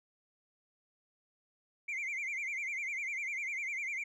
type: tone with vibrato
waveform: sine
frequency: 2217 Hz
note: C#7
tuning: in tune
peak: -32 dBFS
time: 1.88-4.04 s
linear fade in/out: 10 ms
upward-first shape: sine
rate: 10 Hz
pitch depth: 140 cents each way
effects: tanh soft clip ceiling -34 dBFS